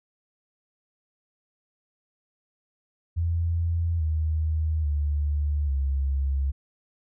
sine tone with pitch steps, 84.2 / 78.56 / 73.3 / 68.39 Hz, E2 / D#2 / D2 / C#2, +37 / +17 / -3 / -23 cents, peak -22 dBFS, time 3.16-6.52 s, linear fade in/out 20 ms, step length 840 ms, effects none

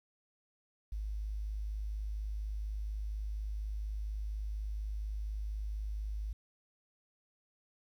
sine tone, 52.1 Hz, G#1, 6 cents sharp, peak -35 dBFS, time 0.92-6.33 s, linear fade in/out 5 ms, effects 11-bit

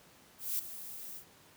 violet noise with ADSR envelope, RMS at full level -32 dBFS, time 0.38-1.25 s, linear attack 210 ms, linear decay 6 ms, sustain -13 dB, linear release 88 ms, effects pink hiss -60 dBFS RMS until 1.56 s + high-pass 100 Hz 12 dB/octave

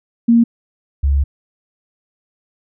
sine tone pair in turn, 233.1 / 69.76 Hz, A#3 / C#2, 0 / +12 cents, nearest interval octave + major sixth, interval 2088 cents, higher first, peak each -7 / -11 dBFS, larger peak first, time 0.28-0.44 / 1.03-1.24 s, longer second, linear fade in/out 10 ms, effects none

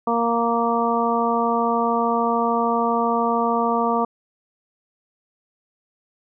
harmonic tone, 233.1 Hz, A#3, in tune, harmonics 1 / 2 / 3 / 4 / 5, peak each -24 / -24 / -24 / -24 / -24 dBFS, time 0.07-4.05 s, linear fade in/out 5 ms, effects none

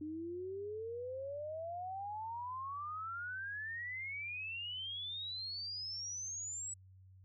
sine exponential sweep, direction up, 300 to 7902 Hz, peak -40 dBFS, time 0.01-6.74 s, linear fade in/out 5 ms, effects added 94 Hz sine -57 dBFS peak until 7.24 s

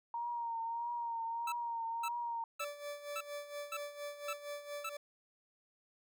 sine tone with vibrato, 932.3 Hz, A#5, in tune, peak -36 dBFS, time 0.14-2.44 s, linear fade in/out 2 ms, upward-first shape triangle, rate 1.6 Hz, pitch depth 45 cents each way
25% pulse tone bursts, 1318.5 Hz, E6, in tune, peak -34 dBFS, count 7, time 1.47-4.894 s, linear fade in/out 5 ms, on 52 ms, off 510 ms
40% pulse tone with tremolo, 581 Hz, D5, 19 cents flat, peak -39 dBFS, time 2.6-4.97 s, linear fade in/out 5 ms, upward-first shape sine, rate 4.3 Hz, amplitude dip 70%
effects none

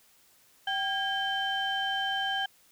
sine tone cluster, 776 / 1621 / 3100 Hz, G5 / G#6 / G7, -18 / -42 / -20 cents, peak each -31 dBFS, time 0.67-2.46 s, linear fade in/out 5 ms, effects tanh soft clip ceiling -21 dBFS + white hiss -62 dBFS RMS until 2.71 s

